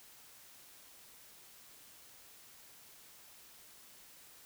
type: silence
effects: white hiss -58 dBFS RMS until 4.45 s